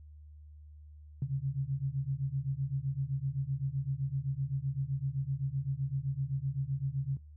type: beating tone pair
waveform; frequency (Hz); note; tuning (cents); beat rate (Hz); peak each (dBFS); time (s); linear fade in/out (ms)
sine; 132.4 / 140.2; C3 / C#3; +21 / +20; 7.8; -34 / -33; 1.22-7.17; 2
effects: noise-tail reverb RT60 0.2 s tail -18 dB re dry + added 75 Hz sine -49 dBFS peak until 7.36 s